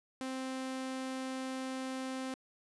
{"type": "tone", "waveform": "sawtooth", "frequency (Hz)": 261.6, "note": "C4", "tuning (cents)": 0, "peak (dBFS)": -33, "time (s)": [0.21, 2.34], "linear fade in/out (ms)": 0, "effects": ["resampled to 24000 Hz", "12-bit"]}